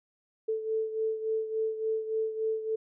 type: beating tone pair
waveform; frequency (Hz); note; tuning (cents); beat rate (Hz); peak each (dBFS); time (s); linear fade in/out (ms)
sine; 440 / 443.5; A4 / A4; 0 / +14; 3.5; -29 / -35; 0.48-2.76; 10
effects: none